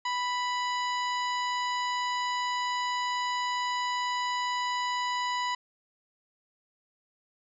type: harmonic tone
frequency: 987.8 Hz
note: B5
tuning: in tune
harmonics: 1 / 2 / 3 / 4 / 5 / 7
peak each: -29 / -35 / -39 / -41 / -43 / -46 dBFS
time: 0.05-5.55 s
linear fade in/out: 5 ms
effects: none